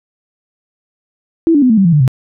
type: tone with pitch steps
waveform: sine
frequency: 329.6 / 288.6 / 252.7 / 221.3 / 193.73 / 169.63 / 148.53 / 130.05 Hz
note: E4 / D4 / B3 / A3 / G3 / E3 / D3 / C3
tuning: 0 / -30 / +40 / +10 / -20 / +50 / +20 / -10 cents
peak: -6 dBFS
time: 1.47-2.078 s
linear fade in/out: 0 ms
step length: 76 ms
effects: none